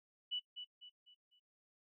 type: tone with echo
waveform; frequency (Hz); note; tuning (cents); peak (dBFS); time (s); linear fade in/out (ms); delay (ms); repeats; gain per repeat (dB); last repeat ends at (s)
sine; 2960; F#7; 0; -36; 0.31-0.4; 20; 250; 4; -8; 1.4
effects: noise-tail reverb RT60 0.1 s tail -21 dB re dry